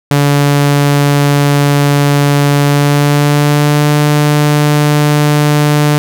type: tone with pitch glide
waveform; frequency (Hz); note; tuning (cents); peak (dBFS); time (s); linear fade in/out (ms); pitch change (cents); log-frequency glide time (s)
sawtooth; 143.4 to 148.2; D3 to D3; -41 to +16; -3; 0.11-5.98; 0; +57; 2.62-3.93
effects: none